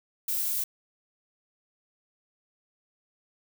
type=noise; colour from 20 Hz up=violet; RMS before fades=-29 dBFS; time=0.28-0.64 s; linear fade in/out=5 ms; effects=none